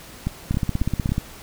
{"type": "two click trains", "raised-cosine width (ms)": 5, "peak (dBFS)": [-9, -10], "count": [12, 4], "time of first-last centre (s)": [[0.51, 1.181], [0.27, 1.092]], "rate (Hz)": [16.4, 3.65], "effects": ["pink hiss -42 dBFS RMS until 1.42 s"]}